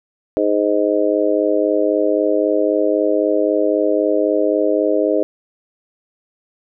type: harmonic tone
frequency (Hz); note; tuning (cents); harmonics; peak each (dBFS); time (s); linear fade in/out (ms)
103.83; G#2; 0; 3 / 4 / 5 / 6; -19 / -19 / -19 / -19; 0.37-5.23; 0
effects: none